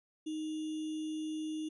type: tone with sample-and-hold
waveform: sine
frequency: 311.1 Hz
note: D#4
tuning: in tune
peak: -35 dBFS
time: 0.26-1.69 s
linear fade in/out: 10 ms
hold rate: 3150 Hz
effects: resampled to 24000 Hz